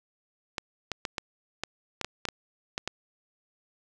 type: clicks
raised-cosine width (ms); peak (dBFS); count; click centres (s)
0.2; -13; 11; 0.582 / 0.917 / 1.052 / 1.182 / 1.636 / 2.013 / 2.046 / 2.253 / 2.287 / 2.779 / 2.876
effects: none